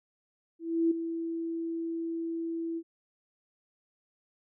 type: tone with ADSR envelope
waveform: sine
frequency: 331.1 Hz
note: E4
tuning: 8 cents sharp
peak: -21 dBFS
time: 0.59-2.83 s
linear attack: 320 ms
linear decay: 8 ms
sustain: -10 dB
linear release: 58 ms
effects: none